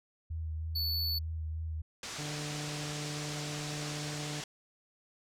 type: tone with vibrato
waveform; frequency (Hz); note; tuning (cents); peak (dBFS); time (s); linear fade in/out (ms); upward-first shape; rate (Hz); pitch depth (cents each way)
sine; 79.7; D#2; +42; -34; 0.3-1.82; 10; sine; 3.2; 24
type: tone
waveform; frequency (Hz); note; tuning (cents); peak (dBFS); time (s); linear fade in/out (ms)
square; 4457; C#8; +9; -32; 0.75-1.19; 10
type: low-pass noise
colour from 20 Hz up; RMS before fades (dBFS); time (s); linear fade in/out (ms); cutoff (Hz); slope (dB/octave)
white; -42; 2.03-4.44; 2; 7100; 24
type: harmonic tone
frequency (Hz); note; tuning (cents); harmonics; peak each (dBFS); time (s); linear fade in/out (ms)
148.7; D3; +22; 1 / 2 / 3 / 4 / 5; -39 / -45 / -49 / -51 / -53; 2.18-4.41; 10
effects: none